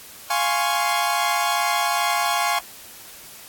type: chord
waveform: sawtooth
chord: Db major seventh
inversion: first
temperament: equal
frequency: 698.5 / 830.6 / 1046.5 / 1108.7 Hz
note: F5 / Ab5 / C6 / Db6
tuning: 0 / 0 / 0 / 0 cents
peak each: -21 / -20 / -24 / -21 dBFS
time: 0.3-2.59 s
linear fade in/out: 5 ms
effects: white hiss -42 dBFS RMS until 3.48 s + AAC 64 kbps